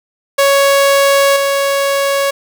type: tone with level steps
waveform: sawtooth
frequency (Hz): 556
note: C#5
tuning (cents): +5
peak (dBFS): -4 / -8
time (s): 0.38-2.31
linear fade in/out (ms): 10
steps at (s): 1.36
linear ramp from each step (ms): 5
effects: 7-bit